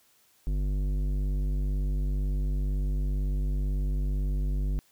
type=tone with tanh clipping; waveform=sine; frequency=48.98 Hz; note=G1; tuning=1 cent flat; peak=-27 dBFS; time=0.47-4.79 s; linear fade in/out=0 ms; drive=13 dB; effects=white hiss -64 dBFS RMS until 4.91 s